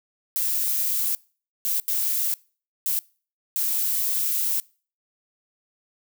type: noise bursts at uneven times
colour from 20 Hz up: violet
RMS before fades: -24 dBFS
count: 5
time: 0.36-1.15 / 1.65-1.8 / 1.88-2.34 / 2.86-2.99 / 3.56-4.6 s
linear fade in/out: 0 ms
effects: noise-tail reverb RT60 0.4 s tail -24 dB re dry